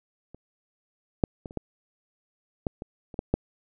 clicks, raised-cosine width 2 ms, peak -30 / -7 / -23 / -30 / -16 / -13 / -22 / -28 / -14 / -8 dBFS, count 10, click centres 0.346 / 1.238 / 1.458 / 1.509 / 1.573 / 2.668 / 2.821 / 3.142 / 3.191 / 3.34 s, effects none

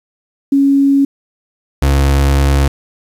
sine / 35% pulse tone pair in turn, 277.2 / 69.3 Hz, C#4 / C#2, 0 / 0 cents, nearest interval 2 octaves, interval 2400 cents, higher first, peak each -7 dBFS, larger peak neither, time 0.52-1.05 / 1.82-2.68 s, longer second, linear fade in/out 5 ms, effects resampled to 32000 Hz + 7-bit

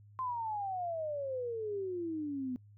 sine exponential sweep, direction down, 1047 to 246.4 Hz, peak -34 dBFS, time 0.19-2.56 s, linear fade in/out 0 ms, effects noise-tail reverb RT60 0.1 s tail -21 dB re dry + added 103 Hz sine -55 dBFS peak until 2.77 s

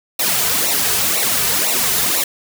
white noise with flanger, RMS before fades -17 dBFS, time 0.19-2.24 s, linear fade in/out 5 ms, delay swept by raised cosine 0.61 to 3.71 ms, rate 2 Hz, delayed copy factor -0.8, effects none

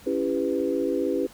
sine chord, C# half-diminished seventh, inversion none, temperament just, 277.2 / 332.6 / 399.1 / 498.9 Hz, C#4 / E4 / G4 / B4, 0 / +16 / +31 / +17 cents, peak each -28 dBFS, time 0.06-1.27 s, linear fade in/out 10 ms, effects pink hiss -50 dBFS RMS until 1.33 s

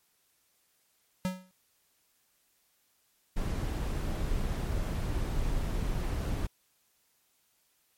square tone with exponential decay, 185 Hz, F#3, in tune, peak -26 dBFS, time 1.25-1.51 s, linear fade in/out 0 ms, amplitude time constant 56 ms
brown noise, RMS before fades -31 dBFS, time 3.36-6.47 s, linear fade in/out 10 ms
effects white hiss -71 dBFS RMS until 7.97 s + MP3 64 kbps

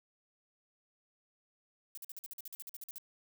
violet noise bursts, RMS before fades -45 dBFS, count 15, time 1.95-2.982 s, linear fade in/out 0 ms, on 24 ms, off 48 ms, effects none

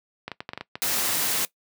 clicks, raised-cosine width 0.3 ms, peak -16 dBFS, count 12, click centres 0.28 / 0.317 / 0.405 / 0.491 / 0.534 / 0.576 / 0.61 / 0.755 / 0.985 / 1.051 / 1.091 / 1.127 s
white noise, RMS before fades -25 dBFS, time 0.82-1.45 s, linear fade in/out 0 ms
effects noise-tail reverb RT60 0.1 s tail -19 dB re dry + high-pass 100 Hz 12 dB/octave

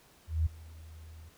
sine tone with ADSR envelope, 79.9 Hz, D#2, 47 cents sharp, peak -23 dBFS, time 0.27-1.3 s, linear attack 190 ms, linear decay 12 ms, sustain -23 dB, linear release 22 ms, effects pink hiss -61 dBFS RMS until 1.37 s

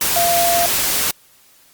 sine tone in noise, 690 Hz, F5, 21 cents flat, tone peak -15 dBFS, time 0.16-0.66 s, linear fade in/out 2 ms, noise white, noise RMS -18 dBFS, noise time 0.01-1.11 s, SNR 0 dB, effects white hiss -51 dBFS RMS until 1.73 s + Opus 48 kbps

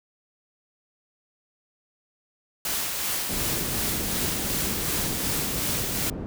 white noise with tremolo, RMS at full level -27 dBFS, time 2.65-6.1 s, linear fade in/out 2 ms, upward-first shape sine, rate 2.7 Hz, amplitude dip 30%
white low-pass noise, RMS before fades -33 dBFS, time 3.29-6.26 s, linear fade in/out 0 ms, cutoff 300 Hz, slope 12 dB/octave
effects none

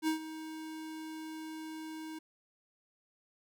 square tone with ADSR envelope, 315.8 Hz, D#4, 26 cents sharp, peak -28 dBFS, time 0.02-2.19 s, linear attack 56 ms, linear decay 110 ms, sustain -14 dB, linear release 8 ms, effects none

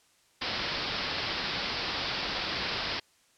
white low-pass noise, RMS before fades -33 dBFS, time 0.41-3 s, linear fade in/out 10 ms, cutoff 5200 Hz, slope 96 dB/octave, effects white hiss -65 dBFS RMS until 3.37 s + low-pass 9000 Hz 12 dB/octave

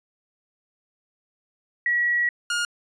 sine / sawtooth tone pair in turn, 1923 / 1423.3 Hz, B6 / F6, -47 / +32 cents, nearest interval perfect fourth, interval 521 cents, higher first, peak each -19 dBFS, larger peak neither, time 1.86-2.29 / 2.5-2.65 s, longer first, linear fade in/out 2 ms, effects resampled to 22050 Hz

